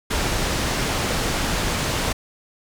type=low-pass noise; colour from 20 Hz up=pink; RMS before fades=-23 dBFS; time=0.1-2.13 s; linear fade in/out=10 ms; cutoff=8200 Hz; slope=12 dB/octave; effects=none